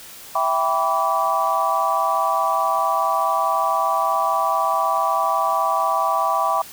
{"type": "chord", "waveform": "sine", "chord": "E minor seventh", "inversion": "none", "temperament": "equal with one note detuned", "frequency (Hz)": [659.3, 784, 987.8, 1151.8], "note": ["E5", "G5", "B5", "D6"], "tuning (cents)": [0, 0, 0, -34], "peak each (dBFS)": [-24, -23, -23, -21], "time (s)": [0.35, 6.62], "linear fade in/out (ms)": 5, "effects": ["white hiss -40 dBFS RMS until 6.72 s"]}